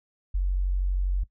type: tone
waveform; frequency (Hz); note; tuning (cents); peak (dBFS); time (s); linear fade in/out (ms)
sine; 46.25; F#1; 0; -22; 0.34-1.24; 10
effects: noise-tail reverb RT60 0.1 s tail -18 dB re dry